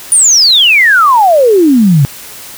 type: exponential sweep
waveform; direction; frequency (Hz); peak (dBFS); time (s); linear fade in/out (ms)
sine; down; 9710 to 130.81; -3; 0.12-2.05; 0
effects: white hiss -29 dBFS RMS until 2.57 s